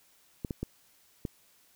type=clicks; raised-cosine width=3 ms; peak=-20 dBFS; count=4; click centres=0.448 / 0.508 / 0.63 / 1.252 s; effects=white hiss -64 dBFS RMS until 1.75 s